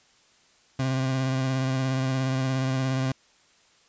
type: tone with vibrato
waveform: 30% pulse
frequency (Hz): 131.6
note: C3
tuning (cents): +10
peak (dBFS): -21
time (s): 0.79-3.12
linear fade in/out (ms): 5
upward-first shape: triangle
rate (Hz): 17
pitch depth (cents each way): 32
effects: white hiss -60 dBFS RMS until 3.88 s + resampled to 16000 Hz